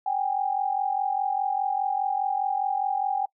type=tone pair together; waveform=sine; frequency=770.1 / 815 Hz; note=G5 / G#5; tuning=-31 / -33 cents; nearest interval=minor second; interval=98 cents; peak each=-26 dBFS; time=0.06-3.26 s; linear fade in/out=5 ms; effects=noise-tail reverb RT60 0.1 s tail -24 dB re dry